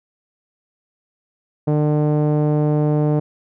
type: tone with low-pass filter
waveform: sawtooth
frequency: 150 Hz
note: D3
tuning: 37 cents sharp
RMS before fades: -17 dBFS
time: 1.67-3.2 s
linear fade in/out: 10 ms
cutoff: 580 Hz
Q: 1.3
effects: none